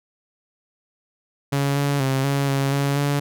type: tone with pitch steps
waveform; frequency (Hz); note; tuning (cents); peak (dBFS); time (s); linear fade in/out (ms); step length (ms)
sawtooth; 140.1 / 141.9 / 134.1 / 139.7 / 137.5 / 140.3 / 142.9; C#3 / C#3 / C3 / C#3 / C#3 / C#3 / D3; +19 / +41 / +43 / +14 / -14 / +21 / -47; -15; 1.52-3.2; 10; 240
effects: none